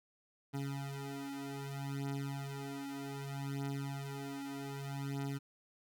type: beating tone pair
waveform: 25% pulse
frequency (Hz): 138.59 / 139.23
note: C#3 / C#3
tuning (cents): 0 / +8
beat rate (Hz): 0.64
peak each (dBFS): -38 / -39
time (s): 0.53-5.39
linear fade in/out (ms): 20
effects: none